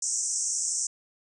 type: band-pass noise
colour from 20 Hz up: white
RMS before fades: -29 dBFS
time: 0.02-0.87 s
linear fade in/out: 5 ms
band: 5600 to 8500 Hz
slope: 96 dB/octave
effects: none